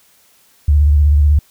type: tone with vibrato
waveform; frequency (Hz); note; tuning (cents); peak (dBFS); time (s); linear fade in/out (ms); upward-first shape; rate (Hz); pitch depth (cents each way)
sine; 73.42; D2; 0; -7; 0.68-1.39; 5; square; 16; 58
effects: white hiss -52 dBFS RMS until 1.5 s